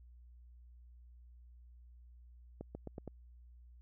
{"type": "accelerating click train", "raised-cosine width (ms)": 2, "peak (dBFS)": -30, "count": 5, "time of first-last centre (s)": [2.61, 3.077], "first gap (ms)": 140, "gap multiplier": 0.88, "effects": ["added 60 Hz sine -55 dBFS peak until 3.81 s"]}